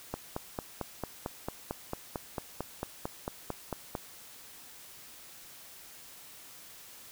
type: click train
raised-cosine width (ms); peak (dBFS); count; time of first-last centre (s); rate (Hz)
1; -19; 18; 0.14-3.952; 4.46
effects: white hiss -51 dBFS RMS until 7.11 s